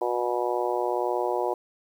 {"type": "harmonic tone", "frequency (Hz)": 121.7, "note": "B2", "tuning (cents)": -25, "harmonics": [3, 4, 5, 6, 7, 8], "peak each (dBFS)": [-29, -30, -31, -32, -32, -33], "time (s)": [0.01, 1.54], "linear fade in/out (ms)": 5, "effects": ["9-bit"]}